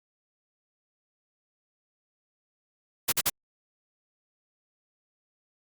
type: noise bursts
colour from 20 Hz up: white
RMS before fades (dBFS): -24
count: 3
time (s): 3.08-3.3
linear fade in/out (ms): 10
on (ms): 44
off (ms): 44
effects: Opus 48 kbps